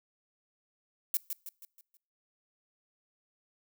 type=noise with echo; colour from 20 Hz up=violet; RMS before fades=-28 dBFS; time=1.14-1.17 s; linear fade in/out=2 ms; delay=160 ms; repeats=5; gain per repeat=-7 dB; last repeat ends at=1.97 s; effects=noise-tail reverb RT60 0.5 s tail -25 dB re dry